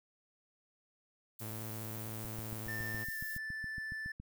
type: noise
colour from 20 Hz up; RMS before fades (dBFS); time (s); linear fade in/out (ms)
violet; -47; 1.39-3.38; 5
type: tone with vibrato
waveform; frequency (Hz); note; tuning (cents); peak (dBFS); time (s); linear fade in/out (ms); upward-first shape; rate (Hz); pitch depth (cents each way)
sawtooth; 110.2; A2; +3; -38; 1.4-3.05; 20; sine; 15; 24
type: click train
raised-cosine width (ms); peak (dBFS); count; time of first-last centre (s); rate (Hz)
5; -34; 15; 2.25-4.2; 7.18
type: tone with pitch glide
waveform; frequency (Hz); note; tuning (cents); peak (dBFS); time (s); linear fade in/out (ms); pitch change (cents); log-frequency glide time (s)
triangle; 1791 to 1758.2; A6 to A6; +30 to -2; -37; 2.68-4.12; 5; -32; 3.12-3.18
effects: none

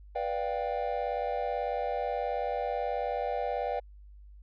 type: chord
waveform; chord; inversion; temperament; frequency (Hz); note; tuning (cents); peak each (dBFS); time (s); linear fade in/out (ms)
triangle; G dominant seventh; first; just; 490 / 588 / 705.6 / 784; B4 / D5 / F5 / G5; -14 / +2 / +18 / 0; -33; 0.15-3.8; 10
effects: added 50 Hz sine -48 dBFS peak until 4.42 s + resampled to 11025 Hz

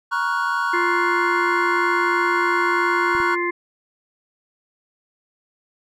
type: chord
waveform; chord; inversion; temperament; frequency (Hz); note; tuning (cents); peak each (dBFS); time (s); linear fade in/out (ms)
triangle; Gb major seventh; first; equal with one note detuned; 946.4 / 1108.7 / 1396.9 / 1480; Bb5 / Db6 / F6 / Gb6; +26 / 0 / 0 / 0; -24 / -22 / -26 / -22; 0.11-3.36; 20
type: harmonic tone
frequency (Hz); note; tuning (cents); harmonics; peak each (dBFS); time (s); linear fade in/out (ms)
349.2; F4; 0; 1 / 3 / 5 / 6; -23 / -26 / -31 / -25; 0.73-3.51; 10
type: clicks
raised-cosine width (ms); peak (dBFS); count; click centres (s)
5; -26; 2; 3.151 / 3.202
effects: none

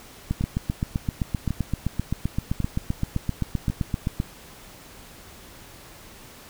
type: two click trains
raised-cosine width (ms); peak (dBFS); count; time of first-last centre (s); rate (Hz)
5; -11 / -13; 31 / 4; 0.31-4.201 / 0.41-3.699; 7.71 / 0.912
effects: pink hiss -46 dBFS RMS until 6.49 s

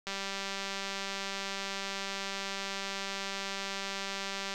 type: click train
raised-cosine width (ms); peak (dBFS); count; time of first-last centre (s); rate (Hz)
0.2; -19; 877; 0.07-4.539; 196
effects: none

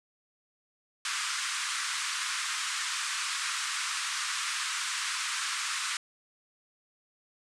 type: band-pass noise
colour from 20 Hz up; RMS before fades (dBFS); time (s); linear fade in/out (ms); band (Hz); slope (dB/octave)
pink; -33; 1.05-5.97; 2; 1100 to 9400; 48
effects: none

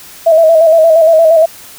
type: tone with vibrato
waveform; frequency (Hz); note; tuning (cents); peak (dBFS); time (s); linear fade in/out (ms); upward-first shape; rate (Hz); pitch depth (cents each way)
sine; 648; E5; -30; -3; 0.26-1.46; 10; square; 8.6; 45
effects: white hiss -34 dBFS RMS until 1.78 s

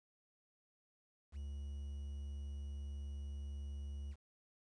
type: tone with quantisation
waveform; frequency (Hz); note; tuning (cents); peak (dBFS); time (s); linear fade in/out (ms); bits
triangle; 70.8; C#2; +37; -40; 1.32-4.16; 50; 11
effects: resampled to 22050 Hz

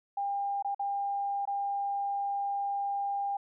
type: tone with dropouts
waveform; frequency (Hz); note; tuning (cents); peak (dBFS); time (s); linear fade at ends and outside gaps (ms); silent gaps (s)
sine; 801; G5; +37; -29; 0.17-3.37; 5; 0.625-0.646 / 0.747-0.794 / 1.454-1.474
effects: none

